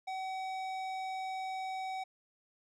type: tone with tanh clipping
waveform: sine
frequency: 758 Hz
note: F#5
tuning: 42 cents sharp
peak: -38 dBFS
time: 0.07-2.04 s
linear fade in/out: 10 ms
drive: 15 dB
effects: none